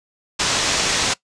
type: low-pass noise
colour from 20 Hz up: white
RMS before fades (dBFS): -20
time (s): 0.39-1.14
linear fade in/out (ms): 10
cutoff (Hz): 7000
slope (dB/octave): 24
effects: noise-tail reverb RT60 0.1 s tail -20 dB re dry + resampled to 22050 Hz